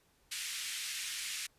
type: band-pass noise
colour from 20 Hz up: pink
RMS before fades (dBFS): -40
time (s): 0.31-1.47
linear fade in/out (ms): 10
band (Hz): 2000 to 11000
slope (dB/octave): 24
effects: pink hiss -70 dBFS RMS until 1.58 s + resampled to 32000 Hz